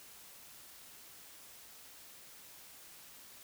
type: silence
effects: white hiss -55 dBFS RMS until 3.43 s

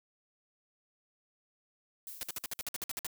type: noise with exponential decay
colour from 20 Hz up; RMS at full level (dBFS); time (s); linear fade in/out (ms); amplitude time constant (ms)
violet; -42; 2.07-2.63; 2; 120
type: noise bursts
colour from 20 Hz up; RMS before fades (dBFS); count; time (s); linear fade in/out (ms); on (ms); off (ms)
white; -37; 12; 2.21-3.067; 0; 21; 55
effects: none

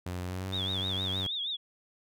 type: tone with pitch glide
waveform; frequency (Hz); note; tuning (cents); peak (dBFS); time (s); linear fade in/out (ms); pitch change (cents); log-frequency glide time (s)
sawtooth; 90 to 94.8; F#2 to F#2; -47 to +43; -30; 0.06-1.27; 5; +90; 0.26-0.47
type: tone with vibrato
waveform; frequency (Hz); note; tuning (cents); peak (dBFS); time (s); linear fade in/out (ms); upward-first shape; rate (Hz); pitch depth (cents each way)
sine; 3520; A7; 0; -31; 0.52-1.57; 20; triangle; 6.4; 150
effects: none

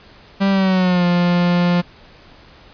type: tone with pitch glide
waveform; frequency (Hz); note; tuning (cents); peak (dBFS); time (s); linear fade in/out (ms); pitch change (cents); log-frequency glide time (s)
45% pulse; 196 to 175.63; G3 to F3; 0 to +10; -13; 0.4-1.82; 20; -190; 0.5-1.05
effects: pink hiss -45 dBFS RMS until 2.73 s + resampled to 11025 Hz

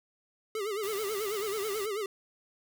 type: tone with vibrato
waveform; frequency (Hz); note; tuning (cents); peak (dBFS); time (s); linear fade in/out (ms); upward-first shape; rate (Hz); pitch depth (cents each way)
square; 415.3; G#4; 0; -32; 0.55-2.06; 2; sine; 9.2; 120
type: noise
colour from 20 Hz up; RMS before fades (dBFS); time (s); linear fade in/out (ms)
white; -42; 0.83-1.86; 5
effects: none

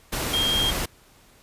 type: tone in noise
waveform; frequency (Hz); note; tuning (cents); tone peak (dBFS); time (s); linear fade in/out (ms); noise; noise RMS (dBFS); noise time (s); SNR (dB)
sine; 3222; G7; +47; -21; 0.33-0.71; 10; pink; -27; 0.12-0.86; +3
effects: pink hiss -55 dBFS RMS until 1.42 s + resampled to 32000 Hz

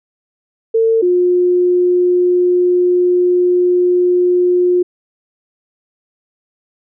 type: tone pair in turn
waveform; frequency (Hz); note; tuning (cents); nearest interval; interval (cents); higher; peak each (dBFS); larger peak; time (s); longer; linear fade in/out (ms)
sine; 450.7 / 357.7; A4 / F4; +42 / +41; major third; 401; first; -9; neither; 0.74-1.02 / 1.02-4.83; second; 10
effects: none

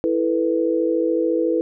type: chord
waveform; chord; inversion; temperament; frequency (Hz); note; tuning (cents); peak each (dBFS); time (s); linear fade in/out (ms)
sine; E suspended fourth; none; equal; 329.6 / 440 / 493.9; E4 / A4 / B4; 0 / 0 / 0; -20 / -24 / -21; 0.04-1.61; 0
effects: none

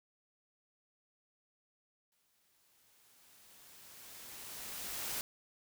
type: noise with exponential growth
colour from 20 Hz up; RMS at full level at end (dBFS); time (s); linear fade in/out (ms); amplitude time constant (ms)
white; -38; 2.12-5.21; 1; 670
effects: none

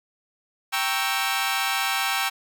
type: chord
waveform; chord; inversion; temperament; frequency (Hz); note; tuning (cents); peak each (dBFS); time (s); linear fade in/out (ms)
15% pulse; G diminished seventh; none; equal; 784 / 932.3 / 1108.7 / 1318.5; G5 / Bb5 / Db6 / Fb6; 0 / 0 / 0 / 0; -20 / -24 / -23 / -22; 0.72-2.3; 20
effects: none

